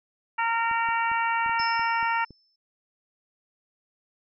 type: harmonic tone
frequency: 460 Hz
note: A#4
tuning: 23 cents flat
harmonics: 2 / 3 / 4 / 5 / 6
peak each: -25 / -29 / -31 / -33 / -35 dBFS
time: 0.38-2.25 s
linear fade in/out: 10 ms
type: clicks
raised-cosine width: 3 ms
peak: -33 dBFS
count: 9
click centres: 0.713 / 0.888 / 1.116 / 1.462 / 1.495 / 1.599 / 1.795 / 2.028 / 2.307 s
type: tone with exponential decay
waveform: sine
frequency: 5274 Hz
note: E8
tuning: in tune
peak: -29 dBFS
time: 1.59-2.56 s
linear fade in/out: 5 ms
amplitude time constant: 210 ms
effects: none